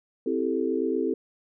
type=chord; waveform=sine; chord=A minor seventh; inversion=first; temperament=equal; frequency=261.6 / 329.6 / 392 / 440 Hz; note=C4 / E4 / G4 / A4; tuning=0 / 0 / 0 / 0 cents; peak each=-29 dBFS; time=0.26-1.14 s; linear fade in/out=5 ms; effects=none